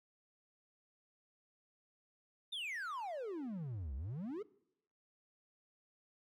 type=exponential two-way sweep; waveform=triangle; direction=down then up; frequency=3729 to 61.74 to 454.3 Hz; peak=-38 dBFS; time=2.52-4.43 s; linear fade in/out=10 ms; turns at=3.95 s; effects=noise-tail reverb RT60 0.8 s tail -22 dB re dry